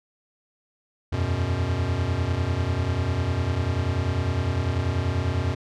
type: chord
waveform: square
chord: E suspended second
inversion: none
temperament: equal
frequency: 82.41 / 92.5 / 123.47 Hz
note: E2 / F#2 / B2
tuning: 0 / 0 / 0 cents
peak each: -29 / -26 / -29 dBFS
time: 1.12-5.55 s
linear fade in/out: 10 ms
effects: low-pass 5000 Hz 12 dB/octave